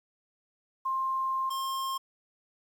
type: tone pair in turn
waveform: sine / square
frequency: 1057 / 1065.6 Hz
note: C6 / C6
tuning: +17 / +31 cents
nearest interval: unison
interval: 14 cents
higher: second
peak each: -27 / -31 dBFS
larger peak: first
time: 0.85-1.5 / 1.5-1.98 s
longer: first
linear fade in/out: 10 ms
effects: 10-bit